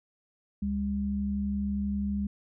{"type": "tone pair together", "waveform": "sine", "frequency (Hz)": [71.4, 201.9], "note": ["D2", "G#3"], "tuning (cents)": [-48, -49], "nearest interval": "octave + tritone", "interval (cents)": 1799, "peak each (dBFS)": [-34, -28], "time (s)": [0.62, 2.27], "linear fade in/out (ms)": 5, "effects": []}